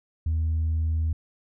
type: tone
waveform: sine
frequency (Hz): 80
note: D#2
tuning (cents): +49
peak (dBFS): -20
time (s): 0.26-1.13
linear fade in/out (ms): 5
effects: tanh soft clip ceiling -20 dBFS